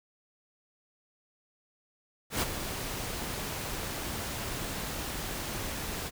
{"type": "noise with ADSR envelope", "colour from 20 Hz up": "pink", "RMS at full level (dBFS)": -27, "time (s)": [2.3, 6.11], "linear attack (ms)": 120, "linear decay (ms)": 23, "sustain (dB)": -9, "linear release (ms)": 41, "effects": []}